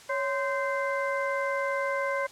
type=harmonic tone with a mistuned harmonic; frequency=518 Hz; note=C5; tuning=17 cents flat; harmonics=1 / 2 / 3 / 4; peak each=-29 / -32 / -34 / -35 dBFS; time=0.09-2.27 s; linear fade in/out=10 ms; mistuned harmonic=1; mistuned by=+120 cents; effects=white hiss -50 dBFS RMS until 2.31 s + low-pass 8000 Hz 12 dB/octave